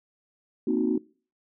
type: chord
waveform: sine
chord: C half-diminished seventh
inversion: third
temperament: equal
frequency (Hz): 233.1 / 261.6 / 311.1 / 370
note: Bb3 / C4 / Eb4 / Gb4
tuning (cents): 0 / 0 / 0 / 0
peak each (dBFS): -27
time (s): 0.67-0.98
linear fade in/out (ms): 5
effects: noise-tail reverb RT60 0.4 s tail -23 dB re dry + tanh soft clip ceiling -13 dBFS